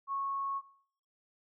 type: tone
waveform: sine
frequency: 1100 Hz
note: C#6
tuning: 14 cents flat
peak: -32 dBFS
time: 0.07-0.62 s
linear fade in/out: 50 ms
effects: noise-tail reverb RT60 0.7 s tail -23 dB re dry